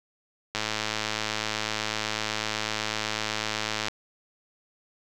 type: click train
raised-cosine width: 0.2 ms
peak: -10 dBFS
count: 361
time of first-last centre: 0.55-3.883 s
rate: 108 Hz
effects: none